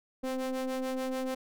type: ring-modulated tone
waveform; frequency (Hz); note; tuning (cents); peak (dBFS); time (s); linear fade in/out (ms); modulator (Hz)
square; 130.81; C3; 0; -29; 0.23-1.35; 10; 389
effects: none